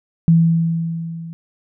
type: tone with level ramp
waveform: sine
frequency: 165.5 Hz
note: E3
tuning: 7 cents sharp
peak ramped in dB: -7 to -29 dBFS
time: 0.28-1.33 s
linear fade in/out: 0 ms
effects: none